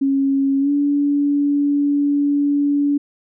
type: tone with pitch glide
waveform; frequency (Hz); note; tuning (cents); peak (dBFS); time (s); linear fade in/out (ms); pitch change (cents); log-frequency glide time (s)
sine; 273.7 to 286.8; C#4 to D4; -22 to -41; -14; 0.01-2.98; 10; +81; 0.6-0.7
effects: none